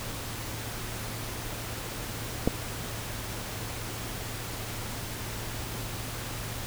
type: clicks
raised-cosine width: 2 ms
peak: -9 / -16 dBFS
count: 2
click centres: 2.475 / 2.479 s
effects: added 112 Hz sine -40 dBFS peak until 6.66 s + pink hiss -37 dBFS RMS until 6.66 s